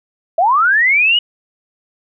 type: linear sweep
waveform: sine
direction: up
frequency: 630 to 2960 Hz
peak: -9 dBFS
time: 0.38-1.19 s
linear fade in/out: 5 ms
effects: none